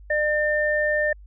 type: tone pair together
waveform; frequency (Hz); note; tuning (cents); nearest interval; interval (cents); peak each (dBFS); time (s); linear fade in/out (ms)
sine; 602.1 / 1800; D5 / A6; +43 / +39; octave + perfect fifth; 1896; -22; 0.1-1.13; 5
effects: added 50 Hz sine -42 dBFS peak until 1.26 s